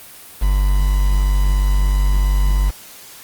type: tone with quantisation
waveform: triangle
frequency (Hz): 48.53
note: G1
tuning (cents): -17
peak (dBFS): -10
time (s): 0.41-2.71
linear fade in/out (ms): 20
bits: 5
effects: white hiss -39 dBFS RMS until 3.23 s + Opus 32 kbps